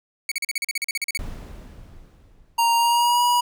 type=tone bursts; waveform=sawtooth; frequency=2233 Hz; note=C#7; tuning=12 cents sharp; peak=-19 dBFS; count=14; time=0.29-1.174 s; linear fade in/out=2 ms; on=26 ms; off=40 ms
type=noise with exponential decay; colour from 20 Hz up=brown; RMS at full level=-30 dBFS; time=1.19-3.22 s; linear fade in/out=1 ms; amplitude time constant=440 ms
type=tone with pitch glide; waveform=square; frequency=932.3 to 968.5 Hz; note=A#5 to B5; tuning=0 to -34 cents; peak=-17 dBFS; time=2.58-3.41 s; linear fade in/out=10 ms; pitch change=+66 cents; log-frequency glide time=2.76-3.22 s
effects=none